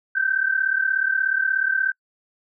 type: tone pair together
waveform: sine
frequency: 1530.3 / 1567 Hz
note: G6 / G6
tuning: -42 / -1 cents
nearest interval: unison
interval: 41 cents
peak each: -22 / -21 dBFS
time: 0.15-1.92 s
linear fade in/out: 10 ms
effects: noise-tail reverb RT60 0.1 s tail -26 dB re dry